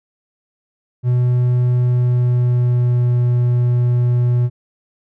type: tone with pitch glide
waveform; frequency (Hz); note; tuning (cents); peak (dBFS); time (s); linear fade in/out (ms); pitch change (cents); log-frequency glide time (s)
triangle; 123.6 to 122.04; B2 to B2; +2 to -20; -10; 1.03-4.5; 50; -22; 1.78-3.18
effects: none